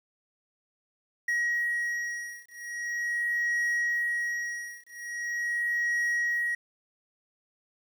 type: beating tone pair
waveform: triangle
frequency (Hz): 1900 / 1900.42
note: A#6 / A#6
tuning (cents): +33 / +33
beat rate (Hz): 0.42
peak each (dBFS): -29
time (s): 1.28-6.55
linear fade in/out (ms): 5
effects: 10-bit